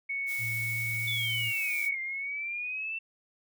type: tone with pitch glide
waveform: sine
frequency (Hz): 2217 to 2234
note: C#7 to C#7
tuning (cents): 0 to +13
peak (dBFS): -30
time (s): 0.09-1.95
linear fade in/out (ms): 10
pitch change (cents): +13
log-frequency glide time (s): 0.67-1.07
type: noise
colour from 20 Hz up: blue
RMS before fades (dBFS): -42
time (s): 0.26-1.9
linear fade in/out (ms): 50
type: tone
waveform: sine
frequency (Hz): 115.4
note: A#2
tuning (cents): -17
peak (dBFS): -36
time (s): 0.38-1.53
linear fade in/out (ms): 50
type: exponential two-way sweep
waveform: sine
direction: down then up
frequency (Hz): 3550 to 2093 to 2688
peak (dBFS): -32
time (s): 1.07-2.99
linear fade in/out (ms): 10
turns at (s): 2
effects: none